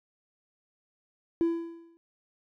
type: tone with exponential decay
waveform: triangle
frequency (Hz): 334.7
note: E4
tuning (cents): +26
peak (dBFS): -17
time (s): 1.41-1.97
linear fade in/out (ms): 0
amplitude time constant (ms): 120
effects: tanh soft clip ceiling -18 dBFS